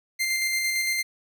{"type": "tone with tremolo", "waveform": "sawtooth", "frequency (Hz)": 2093, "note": "C7", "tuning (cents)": 0, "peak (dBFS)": -19, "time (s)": [0.19, 1.03], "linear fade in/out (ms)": 20, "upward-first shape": "square", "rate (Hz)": 8.8, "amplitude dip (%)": 25, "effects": []}